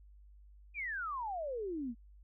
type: exponential sweep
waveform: sine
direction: down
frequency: 2490 to 220 Hz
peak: -36 dBFS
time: 0.74-1.95 s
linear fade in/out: 50 ms
effects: added 50 Hz sine -55 dBFS peak until 2.23 s